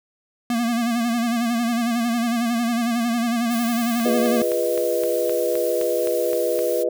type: tone with vibrato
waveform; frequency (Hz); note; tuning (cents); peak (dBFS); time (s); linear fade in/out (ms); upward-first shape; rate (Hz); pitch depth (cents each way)
square; 234.6; A#3; +11; -20; 0.5-4.42; 2; sine; 11; 60
type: noise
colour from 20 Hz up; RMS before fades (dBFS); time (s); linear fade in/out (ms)
blue; -34; 3.5-6.84; 20
type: click train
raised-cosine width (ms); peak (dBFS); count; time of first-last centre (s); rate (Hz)
0.3; -18; 11; 4-6.591; 3.86
type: chord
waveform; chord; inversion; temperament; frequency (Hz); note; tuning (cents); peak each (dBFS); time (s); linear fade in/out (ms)
sine; F half-diminished seventh; none; equal; 349.2 / 415.3 / 493.9 / 622.3; F4 / Ab4 / Cb5 / Eb5; 0 / 0 / 0 / 0; -26 / -27 / -22 / -24; 4.05-6.89; 5
effects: none